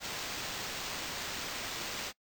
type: noise with sample-and-hold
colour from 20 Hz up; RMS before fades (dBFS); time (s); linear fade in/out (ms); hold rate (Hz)
blue; -39; 0-2.13; 50; 11025
effects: noise-tail reverb RT60 0.1 s tail -23 dB re dry